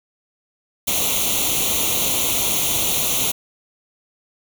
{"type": "noise with comb filter", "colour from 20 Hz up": "white", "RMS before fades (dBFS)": -20, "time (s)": [0.87, 3.32], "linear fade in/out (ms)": 10, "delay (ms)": 0.3, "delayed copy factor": 0.85, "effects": []}